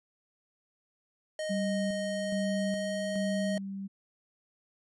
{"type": "tone with pitch glide", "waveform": "square", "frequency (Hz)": [621, 625], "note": ["D#5", "D#5"], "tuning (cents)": [-3, 8], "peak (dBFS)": -33, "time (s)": [1.39, 3.58], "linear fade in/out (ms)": 2, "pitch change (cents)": 11, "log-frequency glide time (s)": [1.94, 3.03]}
{"type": "tone with tremolo", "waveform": "sine", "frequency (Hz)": 195.5, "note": "G3", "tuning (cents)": -4, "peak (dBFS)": -29, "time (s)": [1.49, 3.88], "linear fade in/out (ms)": 20, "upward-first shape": "square", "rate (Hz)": 1.2, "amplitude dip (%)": 50}
{"effects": ["resampled to 24000 Hz"]}